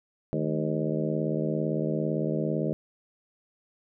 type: harmonic tone with a mistuned harmonic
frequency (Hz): 77.78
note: D#2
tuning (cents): 0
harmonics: 2 / 3 / 4 / 5 / 6 / 7 / 8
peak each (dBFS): -30 / -32 / -33 / -34 / -35 / -35 / -36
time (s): 0.33-2.73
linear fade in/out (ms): 0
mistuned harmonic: 3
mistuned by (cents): -120
effects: none